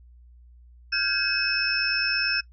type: tone cluster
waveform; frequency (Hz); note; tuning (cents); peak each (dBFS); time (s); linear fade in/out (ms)
sine; 1414 / 1551 / 1660 / 2565 / 5300; F6 / G6 / G#6 / E7 / E8; +21 / -19 / -1 / -48 / +9; -33 / -29 / -33 / -28 / -26; 0.92-2.41; 10
effects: noise-tail reverb RT60 0.1 s tail -21 dB re dry + added 60 Hz sine -48 dBFS peak until 2.52 s